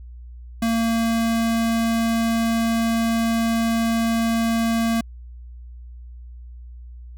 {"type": "tone", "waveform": "square", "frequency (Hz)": 228.4, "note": "A#3", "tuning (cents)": -35, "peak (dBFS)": -19, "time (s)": [0.62, 5.01], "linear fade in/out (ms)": 5, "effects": ["added 60 Hz sine -36 dBFS peak until 7.17 s"]}